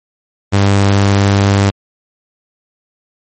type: tone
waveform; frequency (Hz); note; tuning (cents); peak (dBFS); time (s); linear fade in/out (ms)
sawtooth; 99.6; G2; +28; -4; 0.52-1.71; 20
effects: MP3 32 kbps